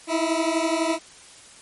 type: beating tone pair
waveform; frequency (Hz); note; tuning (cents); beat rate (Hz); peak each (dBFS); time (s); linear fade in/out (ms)
20% pulse; 320.2 / 332.2; D#4 / E4; +50 / +13; 12; -19; 0.07-0.99; 50
effects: white hiss -47 dBFS RMS until 1.61 s + MP3 48 kbps